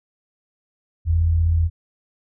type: tone pair together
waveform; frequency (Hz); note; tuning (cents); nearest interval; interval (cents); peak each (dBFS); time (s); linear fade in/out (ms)
sine; 47.16 / 83; F#1 / E2; +34 / +12; minor seventh; 978; -25 / -15; 1.05-1.7; 50
effects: none